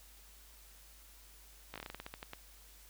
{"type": "slowing click train", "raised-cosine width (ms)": 0.3, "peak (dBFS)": -27, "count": 13, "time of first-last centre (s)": [1.74, 2.334], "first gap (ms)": 17, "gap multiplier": 1.18, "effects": ["added 50 Hz sine -59 dBFS peak until 2.89 s", "white hiss -60 dBFS RMS until 2.89 s"]}